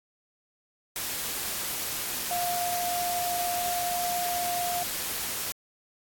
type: tone in noise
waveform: sine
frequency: 707 Hz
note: F5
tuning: 21 cents sharp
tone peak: -28 dBFS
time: 2.31-4.83 s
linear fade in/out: 0 ms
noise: white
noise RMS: -32 dBFS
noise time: 0.96-5.52 s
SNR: +1 dB
effects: AAC 64 kbps